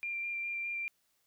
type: tone with vibrato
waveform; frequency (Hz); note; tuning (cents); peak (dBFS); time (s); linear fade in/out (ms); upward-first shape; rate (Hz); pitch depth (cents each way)
sine; 2378; D7; +21; -34; 0.03-0.88; 0; square; 4.9; 11
effects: white hiss -75 dBFS RMS until 1.26 s